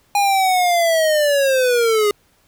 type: linear sweep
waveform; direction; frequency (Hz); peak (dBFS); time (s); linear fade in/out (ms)
square; down; 819 to 407.4; -14; 0.15-2.11; 2
effects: pink hiss -58 dBFS RMS until 2.47 s